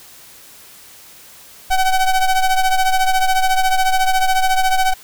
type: ring-modulated tone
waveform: square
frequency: 380 Hz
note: F#4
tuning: 46 cents sharp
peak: -10 dBFS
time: 1.7-4.94 s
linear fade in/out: 10 ms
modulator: 373 Hz
effects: white hiss -42 dBFS RMS until 5.03 s